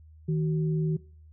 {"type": "tone pair together", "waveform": "sine", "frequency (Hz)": [157.7, 375.1], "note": ["D#3", "F#4"], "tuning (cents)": [24, 24], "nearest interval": "octave + minor third", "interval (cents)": 1500, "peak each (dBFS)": [-24, -34], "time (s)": [0.28, 0.97], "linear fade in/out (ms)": 10, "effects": ["noise-tail reverb RT60 0.5 s tail -21 dB re dry", "added 78 Hz sine -49 dBFS peak until 1.32 s"]}